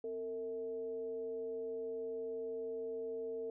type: tone with frequency modulation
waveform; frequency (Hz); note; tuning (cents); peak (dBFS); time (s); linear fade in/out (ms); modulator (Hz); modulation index
sine; 453.2; A#4; -49; -38; 0.04-3.5; 2; 194; 0.39
effects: none